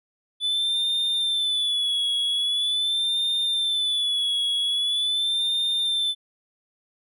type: tone with vibrato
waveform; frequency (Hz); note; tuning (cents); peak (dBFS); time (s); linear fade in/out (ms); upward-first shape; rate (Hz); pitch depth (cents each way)
triangle; 3478; A7; -21; -20; 0.4-6.15; 50; sine; 0.43; 69
effects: none

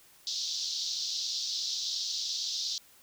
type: band-pass noise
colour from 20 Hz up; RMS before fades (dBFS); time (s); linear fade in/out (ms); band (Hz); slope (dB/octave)
pink; -34; 0.27-2.78; 0; 3700 to 5900; 48
effects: white hiss -59 dBFS RMS until 3.02 s

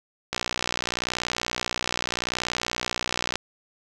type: click train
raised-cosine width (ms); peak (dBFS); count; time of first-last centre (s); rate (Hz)
0.2; -8; 185; 0.33-3.356; 60.8
effects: none

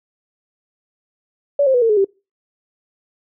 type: tone with pitch steps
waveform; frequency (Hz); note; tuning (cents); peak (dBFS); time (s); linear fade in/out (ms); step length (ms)
sine; 570 / 528.8 / 490.5 / 455 / 422.1 / 391.6; C#5 / C5 / B4 / A#4 / G#4 / G4; +48 / +18 / -12 / -42 / +28 / -2; -11; 1.59-2.046; 5; 76
effects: noise-tail reverb RT60 0.3 s tail -26 dB re dry

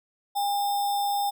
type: tone with sample-and-hold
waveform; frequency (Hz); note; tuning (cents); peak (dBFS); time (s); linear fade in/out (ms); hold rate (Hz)
sine; 809; G#5; -46; -23; 0.35-1.31; 20; 4410
effects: none

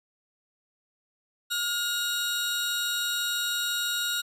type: tone pair together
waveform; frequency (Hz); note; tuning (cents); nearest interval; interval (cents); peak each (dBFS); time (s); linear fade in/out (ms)
sawtooth; 1424 / 3806; F6 / A#7; +33 / +35; octave + perfect fourth; 1702; -26; 1.5-4.22; 20
effects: resampled to 32000 Hz

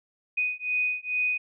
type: beating tone pair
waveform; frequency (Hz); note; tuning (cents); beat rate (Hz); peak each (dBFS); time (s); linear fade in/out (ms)
sine; 2489 / 2491.3; D#7 / D#7; 0 / +2; 2.3; -28; 0.37-1.38; 10
effects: none

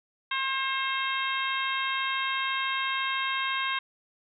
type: harmonic tone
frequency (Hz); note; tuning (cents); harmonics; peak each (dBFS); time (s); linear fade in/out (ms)
534; C5; +35; 2 / 3 / 4 / 5 / 6 / 7; -31 / -33 / -34 / -35 / -36 / -36; 0.31-3.79; 5
effects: none

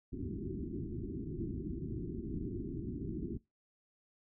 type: low-pass noise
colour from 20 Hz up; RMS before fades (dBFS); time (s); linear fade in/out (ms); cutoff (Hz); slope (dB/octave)
white; -40; 0.12-3.38; 10; 380; 96
effects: noise-tail reverb RT60 0.2 s tail -21 dB re dry

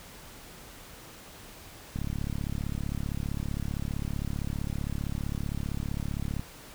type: click train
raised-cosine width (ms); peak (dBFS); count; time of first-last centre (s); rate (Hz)
5; -20; 158; 1.96-6.395; 35.4
effects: pink hiss -48 dBFS RMS until 6.74 s

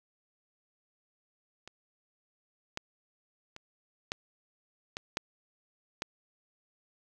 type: clicks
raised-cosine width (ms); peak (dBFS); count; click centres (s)
0.2; -28 / -17 / -27 / -15 / -19 / -13 / -16; 7; 1.676 / 2.774 / 3.564 / 4.119 / 4.969 / 5.171 / 6.021
effects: none

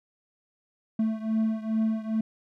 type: beating tone pair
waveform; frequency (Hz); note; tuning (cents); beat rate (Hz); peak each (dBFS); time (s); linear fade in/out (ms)
triangle; 219.9 / 222.3; A3 / A3; -1 / +18; 2.4; -24 / -27; 0.99-2.21; 5
effects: none

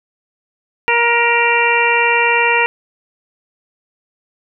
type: harmonic tone with a mistuned harmonic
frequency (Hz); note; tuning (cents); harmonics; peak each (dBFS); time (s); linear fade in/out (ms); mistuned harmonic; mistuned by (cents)
471.5; A#4; +20; 1 / 2 / 3 / 4 / 5 / 6; -19 / -16 / -22 / -18 / -17 / -18; 0.88-2.66; 0; 6; -46
effects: none

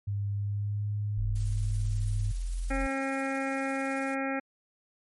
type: tone with pitch glide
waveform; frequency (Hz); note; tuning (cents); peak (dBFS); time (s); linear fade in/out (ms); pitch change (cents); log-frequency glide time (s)
sine; 101.1 to 103.7; G#2 to G#2; -46 to -2; -28; 0.07-2.32; 10; +44; 0.34-0.88
type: tone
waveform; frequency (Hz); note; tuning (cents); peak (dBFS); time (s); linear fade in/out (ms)
sine; 43; F1; -26; -29; 1.17-2.87; 10
type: noise with tremolo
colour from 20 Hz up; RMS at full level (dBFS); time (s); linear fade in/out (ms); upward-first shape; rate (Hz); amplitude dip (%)
blue; -46; 1.35-4.15; 10; sine; 18; 35
type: harmonic tone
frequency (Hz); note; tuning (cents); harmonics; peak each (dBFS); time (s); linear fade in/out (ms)
270; C#4; -45; 1 / 2 / 3 / 5 / 6 / 7 / 8 / 9; -32 / -35 / -37 / -39 / -40 / -40 / -41 / -42; 2.7-4.4; 10
effects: MP3 48 kbps

